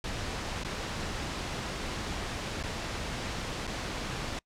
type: noise with dropouts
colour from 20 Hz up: pink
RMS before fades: -35 dBFS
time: 0.04-4.39 s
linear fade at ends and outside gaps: 2 ms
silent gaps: 0.636-0.647 / 2.629-2.636 / 3.67-3.675 s
effects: noise-tail reverb RT60 0.1 s tail -26 dB re dry + low-pass 6000 Hz 12 dB/octave